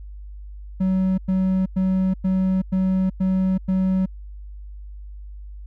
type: tone bursts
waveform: triangle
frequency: 188 Hz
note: F#3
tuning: 28 cents sharp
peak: -15 dBFS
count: 7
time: 0.8-4.06 s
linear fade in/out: 10 ms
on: 380 ms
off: 100 ms
effects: added 50 Hz sine -34 dBFS peak until 5.66 s